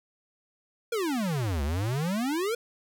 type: exponential two-way sweep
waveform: square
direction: down then up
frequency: 486.7 to 68 to 486.7 Hz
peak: -27 dBFS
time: 0.92-2.55 s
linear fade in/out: 5 ms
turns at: 1.63 s
effects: none